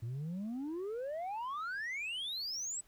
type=exponential sweep; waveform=sine; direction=up; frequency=110 to 8090 Hz; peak=-34 dBFS; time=0.02-2.81 s; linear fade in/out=10 ms; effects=tanh soft clip ceiling -36 dBFS + pink hiss -68 dBFS RMS until 2.87 s